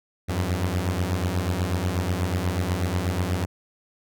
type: beating tone pair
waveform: sawtooth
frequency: 86.3 / 94.5 Hz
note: F2 / F#2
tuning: -20 / +37 cents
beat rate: 8.2 Hz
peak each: -22 dBFS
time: 0.28-3.46 s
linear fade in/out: 20 ms
effects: none